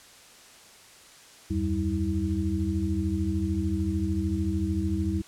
sine tone cluster, 77.9 / 91.3 / 193.8 / 321.5 Hz, D#2 / F#2 / G3 / E4, +3 / -23 / -20 / -43 cents, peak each -30 dBFS, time 1.5-5.22 s, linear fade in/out 10 ms, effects white hiss -51 dBFS RMS until 5.27 s + low-pass 9000 Hz 12 dB/octave

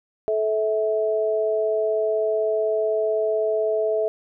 sine tone pair together, 434.1 / 650 Hz, A4 / E5, -23 / -24 cents, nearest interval perfect fifth, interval 699 cents, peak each -22 / -22 dBFS, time 0.28-4.08 s, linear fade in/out 0 ms, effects none

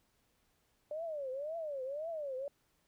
sine tone with vibrato, 587.3 Hz, D5, in tune, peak -37 dBFS, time 0.91-2.48 s, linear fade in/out 2 ms, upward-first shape triangle, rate 1.9 Hz, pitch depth 260 cents each way, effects pink hiss -75 dBFS RMS until 2.87 s

